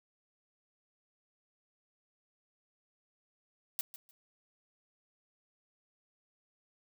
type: noise with echo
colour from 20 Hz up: blue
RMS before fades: -34 dBFS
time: 3.79-3.81 s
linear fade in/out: 0 ms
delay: 150 ms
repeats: 2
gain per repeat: -14 dB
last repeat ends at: 4.11 s
effects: none